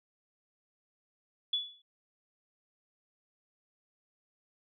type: tone with exponential decay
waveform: sine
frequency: 3425 Hz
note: A7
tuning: 47 cents flat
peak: -25 dBFS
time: 1.53-1.82 s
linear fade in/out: 5 ms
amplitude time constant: 61 ms
effects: none